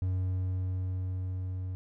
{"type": "tone with level ramp", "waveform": "triangle", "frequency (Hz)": 92.6, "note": "F#2", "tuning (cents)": 2, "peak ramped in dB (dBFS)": [-25, -31], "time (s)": [0.02, 1.75], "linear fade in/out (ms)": 0, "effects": []}